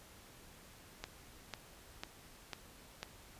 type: click train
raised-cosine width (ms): 0.2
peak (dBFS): -23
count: 5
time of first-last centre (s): 1.04-3.03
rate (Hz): 2.01
effects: pink hiss -58 dBFS RMS until 3.39 s + resampled to 32000 Hz